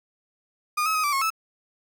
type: tone with pitch steps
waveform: 35% pulse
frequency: 1221 / 1284 / 1257 / 1164 / 1089 / 1306 Hz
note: D#6 / E6 / D#6 / D6 / C#6 / E6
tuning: -33 / -46 / +17 / -16 / -31 / -17 cents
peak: -20 dBFS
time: 0.77-1.304 s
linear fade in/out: 10 ms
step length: 89 ms
effects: none